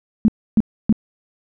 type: tone bursts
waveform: sine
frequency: 218.6 Hz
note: A3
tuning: 11 cents flat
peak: -9 dBFS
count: 3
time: 0.25-0.926 s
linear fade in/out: 0 ms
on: 32 ms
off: 290 ms
effects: none